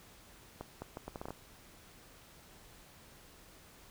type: accelerating click train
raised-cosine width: 1 ms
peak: -27 dBFS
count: 9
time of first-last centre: 0.61-1.306 s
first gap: 210 ms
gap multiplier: 0.72
effects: pink hiss -58 dBFS RMS until 3.9 s